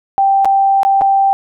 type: tone with dropouts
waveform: sine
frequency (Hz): 784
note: G5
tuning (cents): 0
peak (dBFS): -8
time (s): 0.18-1.33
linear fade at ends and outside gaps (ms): 0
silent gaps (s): 0.447-0.455 / 0.832-0.85 / 1.011-1.018
effects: none